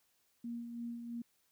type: tone with tremolo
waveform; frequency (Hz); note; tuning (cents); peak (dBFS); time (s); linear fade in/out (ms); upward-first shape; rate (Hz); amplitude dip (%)
sine; 235.6; A#3; +19; -38; 0.44-1.22; 5; sine; 3; 45
effects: white hiss -75 dBFS RMS until 1.51 s